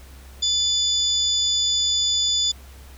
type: tone cluster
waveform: sine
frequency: 3505 / 4898 / 6960 Hz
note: A7 / D#8 / A8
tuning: -7 / -28 / -20 cents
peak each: -20 / -25 / -26 dBFS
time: 0.42-2.52 s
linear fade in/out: 10 ms
effects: added 66 Hz sine -41 dBFS peak until 2.97 s + pink hiss -49 dBFS RMS until 2.97 s